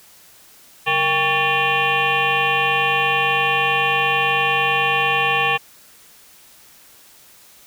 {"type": "tone with frequency modulation", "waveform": "sine", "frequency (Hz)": 1774, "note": "A6", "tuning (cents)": 14, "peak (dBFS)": -15, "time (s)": [0.86, 5.58], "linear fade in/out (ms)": 20, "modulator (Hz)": 327, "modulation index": 3.8, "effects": ["white hiss -48 dBFS RMS until 7.66 s"]}